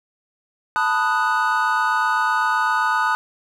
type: chord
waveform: triangle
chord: B dominant seventh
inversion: third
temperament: equal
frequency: 880 / 987.8 / 1244.5 / 1480 Hz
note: A5 / B5 / D#6 / F#6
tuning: 0 / 0 / 0 / 0 cents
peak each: -21 / -23 / -20 / -20 dBFS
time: 0.76-3.15 s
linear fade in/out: 0 ms
effects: none